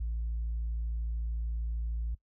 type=tone; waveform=sine; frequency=56.6 Hz; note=A1; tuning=50 cents sharp; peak=-29 dBFS; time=0-2.15 s; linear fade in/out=10 ms; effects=noise-tail reverb RT60 0.1 s tail -20 dB re dry + tanh soft clip ceiling -28 dBFS